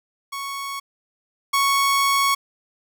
sawtooth tone pair in turn, 1108.7 / 1108.7 Hz, C#6 / C#6, 0 / 0 cents, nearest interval unison, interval 0 cents, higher neither, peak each -24 / -13 dBFS, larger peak second, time 0.32-0.8 / 1.53-2.35 s, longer second, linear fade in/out 10 ms, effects none

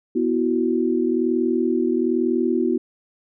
sine chord, B suspended fourth, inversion none, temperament just, 246.9 / 329.3 / 370.4 Hz, B3 / E4 / F#4, 0 / -2 / +2 cents, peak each -22 dBFS, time 0.15-2.78 s, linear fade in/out 10 ms, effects none

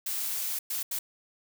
blue noise bursts at uneven times, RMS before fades -32 dBFS, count 3, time 0.06-0.59 / 0.7-0.83 / 0.91-0.99 s, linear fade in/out 5 ms, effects none

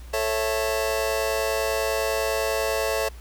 sawtooth chord, A major, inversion none, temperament just, 440 / 550 / 660 Hz, A4 / C#5 / E5, 0 / -14 / +2 cents, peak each -23 dBFS, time 0.13-3.09 s, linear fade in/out 10 ms, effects added 60 Hz sine -38 dBFS peak until 3.2 s + pink hiss -51 dBFS RMS until 3.2 s

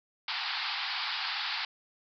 white band-pass noise, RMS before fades -34 dBFS, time 0.28-1.65 s, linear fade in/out 2 ms, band 750 to 4900 Hz, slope 96 dB/octave, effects none

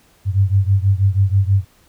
sine beating tone pair, 95.6 / 101.8 Hz, G2 / G#2, -43 / -34 cents, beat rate 6.2 Hz, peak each -14 / -16 dBFS, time 0.25-1.65 s, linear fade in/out 50 ms, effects pink hiss -54 dBFS RMS until 1.88 s

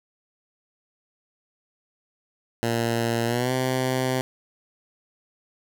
10% pulse tone with pitch glide, 116.4 to 129.15 Hz, A#2 to C3, -2 to -22 cents, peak -14 dBFS, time 2.63-4.21 s, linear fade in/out 0 ms, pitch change +180 cents, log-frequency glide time 3.26-3.53 s, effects none

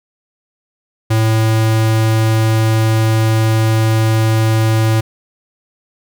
square tone, 110.9 Hz, A2, 14 cents sharp, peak -11 dBFS, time 1.1-5.01 s, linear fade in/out 10 ms, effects none

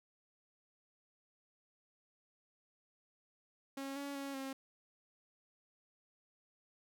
sawtooth tone with pitch steps, 273.2 / 281.6 / 276.8 / 268.7 Hz, C#4 / C#4 / C#4 / C4, -25 / +27 / -2 / +46 cents, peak -37 dBFS, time 3.77-4.53 s, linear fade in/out 5 ms, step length 190 ms, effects none

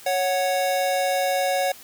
square tone pair together, 554.4 / 737.9 Hz, C#5 / F#5, 0 / -5 cents, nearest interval perfect fourth, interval 495 cents, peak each -24 dBFS, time 0.06-1.72 s, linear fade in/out 5 ms, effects white hiss -45 dBFS RMS until 1.83 s + high-pass 60 Hz 12 dB/octave

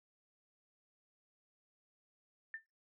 sine tone with exponential decay, 1788 Hz, A6, 27 cents sharp, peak -38 dBFS, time 2.54-2.66 s, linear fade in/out 1 ms, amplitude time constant 24 ms, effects noise-tail reverb RT60 0.2 s tail -20 dB re dry

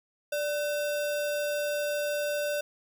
sine tone with sample-and-hold, 587.3 Hz, D5, in tune, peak -27 dBFS, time 0.32-2.61 s, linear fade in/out 5 ms, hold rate 2100 Hz, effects none

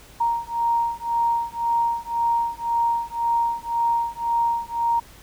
sine beating tone pair, 932.3 / 934.2 Hz, A#5 / A#5, 0 / +3 cents, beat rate 1.9 Hz, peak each -23 dBFS, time 0.2-5 s, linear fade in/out 10 ms, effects added 52 Hz sine -51 dBFS peak until 5.22 s + pink hiss -48 dBFS RMS until 5.22 s

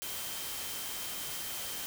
sine tone in noise, 3136 Hz, G7, in tune, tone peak -47 dBFS, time 0.02-1.86 s, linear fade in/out 0 ms, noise white, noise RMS -39 dBFS, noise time 0.02-1.86 s, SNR -11 dB, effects none

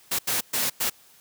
white noise bursts at uneven times, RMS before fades -25 dBFS, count 4, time 0.11-0.19 / 0.27-0.41 / 0.53-0.7 / 0.8-0.9 s, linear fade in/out 10 ms, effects white hiss -55 dBFS RMS until 1.2 s + high-pass 80 Hz 12 dB/octave

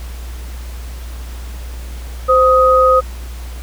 sine tone pair together, 519 / 1253.1 Hz, C5 / D#6, -14 / +12 cents, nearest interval octave + minor third, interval 1526 cents, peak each -10 dBFS, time 2.28-3.01 s, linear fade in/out 20 ms, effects added 60 Hz sine -25 dBFS peak until 3.62 s + pink hiss -38 dBFS RMS until 3.62 s

